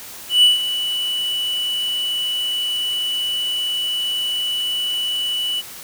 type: tone with ADSR envelope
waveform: triangle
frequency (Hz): 2960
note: F#7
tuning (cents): 0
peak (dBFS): -6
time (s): 0.29-5.62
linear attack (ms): 140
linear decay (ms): 150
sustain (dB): -12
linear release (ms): 29
effects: white hiss -36 dBFS RMS until 5.83 s